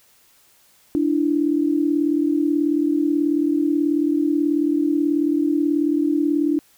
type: tone pair together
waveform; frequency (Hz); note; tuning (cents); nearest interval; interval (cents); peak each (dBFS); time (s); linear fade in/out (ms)
sine; 293.7 / 332.1; D4 / E4; 0 / +13; major second; 213; -18 / -21; 0.95-6.59; 0
effects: white hiss -56 dBFS RMS until 6.77 s